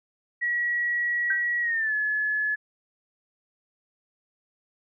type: tone with pitch glide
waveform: sine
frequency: 1920 to 1710.5 Hz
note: B6 to A6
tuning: -49 to -49 cents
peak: -23 dBFS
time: 0.41-2.56 s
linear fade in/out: 20 ms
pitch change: -200 cents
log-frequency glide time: 1.61-1.94 s
type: tone with exponential decay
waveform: sine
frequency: 1568 Hz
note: G6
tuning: in tune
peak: -20 dBFS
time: 1.3-1.47 s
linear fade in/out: 5 ms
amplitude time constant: 35 ms
effects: none